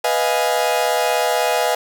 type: chord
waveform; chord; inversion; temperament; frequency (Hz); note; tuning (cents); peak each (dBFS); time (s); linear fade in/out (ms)
40% pulse; F half-diminished seventh; second; equal; 493.9 / 622.3 / 698.5 / 830.6; Cb5 / Eb5 / F5 / Ab5; 0 / 0 / 0 / 0; -21; 0.04-1.75; 5
effects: none